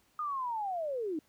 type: linear sweep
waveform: sine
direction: down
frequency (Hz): 1244.5 to 291.6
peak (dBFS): -32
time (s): 0.19-1.19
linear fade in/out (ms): 2
effects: pink hiss -69 dBFS RMS until 1.28 s + high-pass 60 Hz 12 dB/octave